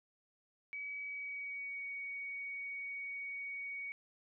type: tone with pitch glide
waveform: sine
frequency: 2275 to 2242 Hz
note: C#7 to C#7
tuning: +44 to +19 cents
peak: -40 dBFS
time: 0.73-3.92 s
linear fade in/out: 0 ms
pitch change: -25 cents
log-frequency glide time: 1.06-1.83 s
effects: none